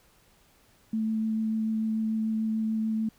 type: tone with vibrato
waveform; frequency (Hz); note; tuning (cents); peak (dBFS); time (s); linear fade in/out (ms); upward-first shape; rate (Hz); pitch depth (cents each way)
sine; 220; A3; 0; -25; 0.93-3.09; 5; triangle; 6.8; 11
effects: pink hiss -62 dBFS RMS until 3.18 s